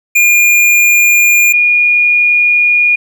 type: tone pair in turn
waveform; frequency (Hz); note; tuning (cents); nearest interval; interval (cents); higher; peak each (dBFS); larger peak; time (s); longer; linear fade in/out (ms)
square / sine; 2415 / 2437; D7 / D#7; +48 / -37; unison; 15; second; -6 / -6; neither; 0.15-1.53 / 1.53-2.96; second; 10
effects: 8-bit